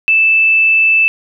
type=tone; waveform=sine; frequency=2637 Hz; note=E7; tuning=in tune; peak=-7 dBFS; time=0.08-1.08 s; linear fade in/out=0 ms; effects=none